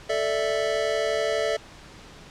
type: chord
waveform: square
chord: A suspended fourth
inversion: none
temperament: equal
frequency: 440 / 587.3 / 659.3 Hz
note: A4 / D5 / E5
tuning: 0 / 0 / 0 cents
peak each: -28 dBFS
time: 0.09-1.57 s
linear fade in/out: 10 ms
effects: pink hiss -46 dBFS RMS until 2.3 s + low-pass 6000 Hz 12 dB/octave